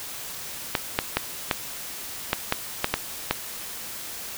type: clicks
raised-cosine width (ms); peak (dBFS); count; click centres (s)
0.3; -4; 9; 0.752 / 0.989 / 1.17 / 1.512 / 2.331 / 2.524 / 2.844 / 2.94 / 3.31
effects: white hiss -36 dBFS RMS until 4.37 s